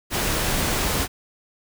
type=noise; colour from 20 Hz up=pink; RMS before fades=-23 dBFS; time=0.1-1.08 s; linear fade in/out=50 ms; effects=none